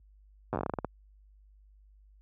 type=slowing click train; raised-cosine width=1 ms; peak=-17 dBFS; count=13; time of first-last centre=0.53-0.847 s; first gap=8 ms; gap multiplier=1.2; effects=added 50 Hz sine -51 dBFS peak until 2.21 s + high-pass 60 Hz 12 dB/octave